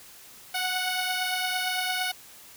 10% pulse beating tone pair, 736 / 744.8 Hz, F#5 / F#5, -9 / +11 cents, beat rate 8.8 Hz, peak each -19 / -25 dBFS, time 0.54-2.12 s, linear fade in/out 10 ms, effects white hiss -49 dBFS RMS until 2.56 s

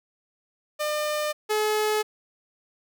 sawtooth tone pair in turn, 602 / 426.9 Hz, D5 / G#4, +43 / +48 cents, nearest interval tritone, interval 595 cents, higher first, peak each -21 / -18 dBFS, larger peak second, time 0.79-1.33 / 1.49-2.03 s, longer neither, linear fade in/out 20 ms, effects none

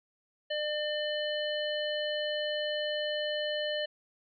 harmonic tone, 600 Hz, D5, 37 cents sharp, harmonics 1 / 3 / 5 / 7, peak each -32 / -38 / -36 / -42 dBFS, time 0.5-3.86 s, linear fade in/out 10 ms, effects none

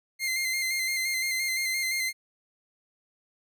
sawtooth tone with vibrato, 2093 Hz, C7, in tune, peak -23 dBFS, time 0.19-2.13 s, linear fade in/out 50 ms, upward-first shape square, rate 5.8 Hz, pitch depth 24 cents each way, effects none

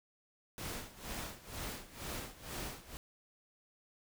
pink noise with tremolo, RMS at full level -41 dBFS, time 0.58-2.97 s, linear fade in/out 0 ms, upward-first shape sine, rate 2.1 Hz, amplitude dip 85%, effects none

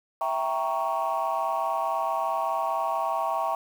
sine chord, E diminished seventh, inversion none, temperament equal, 659.3 / 784 / 932.3 / 1108.7 Hz, E5 / G5 / Bb5 / Db6, 0 / 0 / 0 / 0 cents, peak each -29 dBFS, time 0.21-3.55 s, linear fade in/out 2 ms, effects tanh soft clip ceiling -18 dBFS + 8-bit

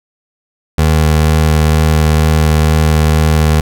25% pulse tone with vibrato, 77.78 Hz, D#2, in tune, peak -4 dBFS, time 0.78-3.61 s, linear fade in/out 5 ms, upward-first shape sine, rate 2.1 Hz, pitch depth 10 cents each way, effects none

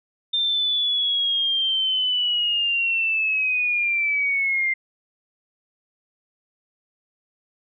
sine linear sweep, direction down, 3606 to 2089 Hz, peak -19 dBFS, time 0.33-4.74 s, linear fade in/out 10 ms, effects none

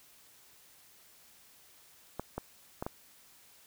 clicks, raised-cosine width 1 ms, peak -21 dBFS, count 4, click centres 2.196 / 2.38 / 2.825 / 2.865 s, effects white hiss -60 dBFS RMS until 3.66 s

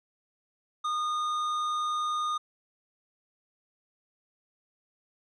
triangle tone with tanh clipping, 1225 Hz, D#6, 27 cents flat, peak -29 dBFS, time 0.84-2.38 s, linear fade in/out 10 ms, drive 14 dB, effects none

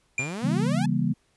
square tone with exponential decay, 2395 Hz, D7, 33 cents sharp, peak -22 dBFS, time 0.18-0.42 s, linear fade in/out 2 ms, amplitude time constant 51 ms
sawtooth exponential sweep, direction up, 122 to 880 Hz, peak -27 dBFS, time 0.19-0.86 s, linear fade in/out 5 ms
sine chord, C# diminished seventh, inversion none, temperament just, 138.59 / 166.31 / 199.57 / 239.5 Hz, C#3 / E3 / G3 / Bb3, 0 / +16 / +31 / +47 cents, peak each -27 dBFS, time 0.42-1.14 s, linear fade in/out 20 ms
effects pink hiss -67 dBFS RMS until 1.36 s + resampled to 24000 Hz

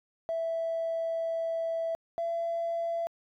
triangle tone pair in turn, 659.3 / 673.2 Hz, E5 / E5, 0 / +36 cents, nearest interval unison, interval 36 cents, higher second, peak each -25 dBFS, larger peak neither, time 0.29-1.95 / 2.18-3.07 s, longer first, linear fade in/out 0 ms, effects tanh soft clip ceiling -26 dBFS

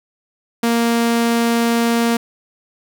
sawtooth tone, 233.1 Hz, A#3, in tune, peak -10 dBFS, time 0.63-2.17 s, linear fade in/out 5 ms, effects none

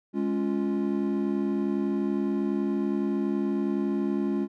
triangle chord, Db major, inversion second, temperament equal, 207.7 / 277.2 / 349.2 Hz, Ab3 / Db4 / F4, 0 / 0 / 0 cents, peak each -26 / -27 / -28 dBFS, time 0.13-4.48 s, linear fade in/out 50 ms, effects none

